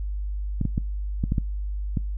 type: clicks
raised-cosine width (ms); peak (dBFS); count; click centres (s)
5; -11; 7; 0.613 / 0.653 / 0.779 / 1.239 / 1.321 / 1.382 / 1.972
effects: noise-tail reverb RT60 0.3 s tail -26 dB re dry + added 50 Hz sine -26 dBFS peak until 2.17 s